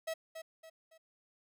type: tone with echo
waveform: 45% pulse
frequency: 646 Hz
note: E5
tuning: 35 cents flat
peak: -35 dBFS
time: 0.07-0.14 s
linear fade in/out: 10 ms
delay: 280 ms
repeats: 3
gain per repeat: -8 dB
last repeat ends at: 0.98 s
effects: none